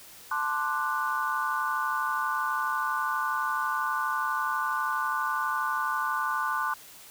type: chord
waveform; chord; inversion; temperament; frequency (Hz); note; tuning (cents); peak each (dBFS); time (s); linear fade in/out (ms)
sine; D dominant seventh; second; equal with one note detuned; 880 / 1046.5 / 1178.7 / 1480; A5 / C6 / D6 / F#6; 0 / 0 / +6 / 0; -34 / -31 / -31 / -31; 0.31-6.74; 5
effects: white hiss -49 dBFS RMS until 7.1 s